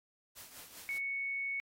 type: noise with tremolo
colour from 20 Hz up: white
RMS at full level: -49 dBFS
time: 0.35-0.99 s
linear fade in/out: 20 ms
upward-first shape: triangle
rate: 5.1 Hz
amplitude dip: 65%
type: tone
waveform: sine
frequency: 2217 Hz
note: C#7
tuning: in tune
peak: -34 dBFS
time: 0.89-1.6 s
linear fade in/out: 0 ms
effects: AAC 48 kbps